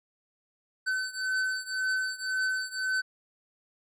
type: beating tone pair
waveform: square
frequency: 1521 / 1522.9 Hz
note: F#6 / F#6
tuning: +47 / +49 cents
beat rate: 1.9 Hz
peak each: -31 / -33 dBFS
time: 0.86-3.02 s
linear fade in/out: 20 ms
effects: low-pass 8000 Hz 12 dB/octave